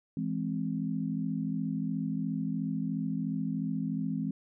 sine chord, E augmented, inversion none, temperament equal, 164.81 / 207.7 / 261.6 Hz, E3 / G#3 / B#3, 0 / 0 / 0 cents, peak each -34 dBFS, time 0.17-4.31 s, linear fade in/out 2 ms, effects none

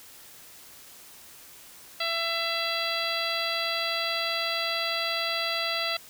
harmonic tone, 669 Hz, E5, 25 cents sharp, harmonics 1 / 2 / 3 / 4 / 5 / 6 / 7, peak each -34 / -34 / -34 / -34 / -34 / -34 / -34 dBFS, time 2-5.97 s, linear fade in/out 5 ms, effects white hiss -49 dBFS RMS until 6.09 s

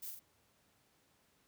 violet noise with echo, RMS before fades -45 dBFS, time 0.02-0.11 s, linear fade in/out 10 ms, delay 43 ms, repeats 2, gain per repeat -4 dB, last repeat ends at 0.196 s, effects pink hiss -72 dBFS RMS until 1.47 s + high-pass 80 Hz 12 dB/octave

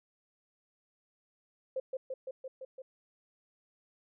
sine tone with echo, 523.3 Hz, C5, in tune, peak -31 dBFS, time 1.76-1.8 s, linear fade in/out 5 ms, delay 170 ms, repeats 6, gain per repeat -2 dB, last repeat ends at 2.82 s, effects none

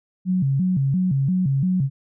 sine tone with vibrato, 158.6 Hz, D#3, 33 cents sharp, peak -17 dBFS, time 0.25-1.9 s, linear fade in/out 50 ms, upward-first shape square, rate 2.9 Hz, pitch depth 260 cents each way, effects none

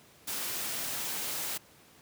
white noise, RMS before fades -35 dBFS, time 0.27-1.58 s, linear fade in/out 10 ms, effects pink hiss -58 dBFS RMS until 2.01 s + high-pass 100 Hz 12 dB/octave

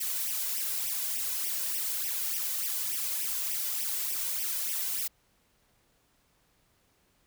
blue noise with flanger, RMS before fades -32 dBFS, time 0-5.08 s, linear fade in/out 10 ms, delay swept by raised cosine 0.35 to 2.05 ms, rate 3.4 Hz, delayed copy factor +1, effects pink hiss -69 dBFS RMS until 7.26 s

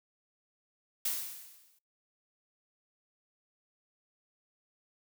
blue noise with exponential decay, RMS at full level -30 dBFS, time 1.05-1.79 s, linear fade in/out 5 ms, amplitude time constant 160 ms, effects noise-tail reverb RT60 0.3 s tail -26 dB re dry

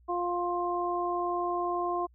harmonic tone, 351.6 Hz, F4, 12 cents sharp, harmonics 1 / 2 / 3, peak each -32 / -32 / -32 dBFS, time 0.08-2.07 s, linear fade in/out 20 ms, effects added 60 Hz sine -57 dBFS peak until 2.14 s

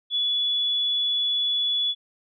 sine tone, 3418 Hz, G#7, 49 cents sharp, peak -21 dBFS, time 0.1-1.95 s, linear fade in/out 50 ms, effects none

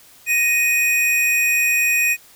square tone pair together, 1866.1 / 2491 Hz, A#6 / D#7, +1 / +1 cents, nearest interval perfect fourth, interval 500 cents, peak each -26 / -16 dBFS, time 0.26-2.17 s, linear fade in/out 50 ms, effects white hiss -48 dBFS RMS until 2.35 s

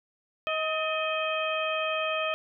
harmonic tone with a mistuned harmonic, 631 Hz, D#5, 24 cents sharp, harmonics 1 / 2 / 3 / 4 / 5, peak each -30 / -32 / -40 / -32 / -36 dBFS, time 0.47-2.34 s, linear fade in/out 0 ms, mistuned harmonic 3, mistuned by -71 cents, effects none

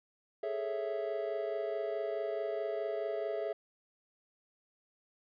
triangle chord, A major seventh, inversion third, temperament equal, 415.3 / 440 / 554.4 / 659.3 Hz, G#4 / A4 / C#5 / E5, 0 / 0 / 0 / 0 cents, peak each -36 / -40 / -39 / -35 dBFS, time 0.43-3.53 s, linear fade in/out 5 ms, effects resampled to 11025 Hz

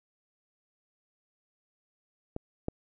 clicks, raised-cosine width 2 ms, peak -21 / -17 dBFS, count 2, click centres 2.364 / 2.684 s, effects none

